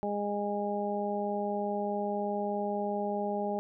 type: harmonic tone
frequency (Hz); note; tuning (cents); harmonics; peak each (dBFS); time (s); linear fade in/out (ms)
204.8; G#3; -24; 1 / 2 / 3 / 4; -35 / -35 / -35 / -35; 0.03-3.59; 0
effects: none